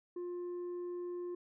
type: tone with tanh clipping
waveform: sine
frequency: 353.3 Hz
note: F4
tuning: 20 cents sharp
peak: -39 dBFS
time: 0.16-1.35 s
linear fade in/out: 5 ms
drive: 3 dB
effects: none